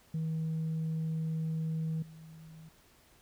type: tone with level steps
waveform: sine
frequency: 159.9 Hz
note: D#3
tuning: 48 cents sharp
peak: -29 / -48 dBFS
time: 0.14-2.69 s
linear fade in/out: 5 ms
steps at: 2.02 s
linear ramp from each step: 5 ms
effects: tanh soft clip ceiling -29 dBFS + pink hiss -63 dBFS RMS until 3.21 s